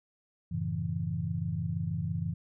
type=chord; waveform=sine; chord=F# minor seventh; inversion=none; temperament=equal; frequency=92.5 / 110 / 138.59 / 164.81 Hz; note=F#2 / A2 / C#3 / E3; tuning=0 / 0 / 0 / 0 cents; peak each=-36 / -37 / -37 / -33 dBFS; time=0.51-2.34 s; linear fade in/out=10 ms; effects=none